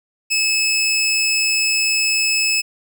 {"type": "tone", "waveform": "20% pulse", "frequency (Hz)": 2597, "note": "E7", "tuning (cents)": -26, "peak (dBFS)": -11, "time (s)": [0.3, 2.62], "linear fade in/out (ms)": 20, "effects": []}